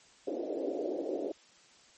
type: band-pass noise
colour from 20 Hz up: pink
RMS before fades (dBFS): -35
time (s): 0.27-1.32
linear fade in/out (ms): 5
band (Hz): 290 to 620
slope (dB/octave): 48
effects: white hiss -60 dBFS RMS until 1.97 s + MP3 32 kbps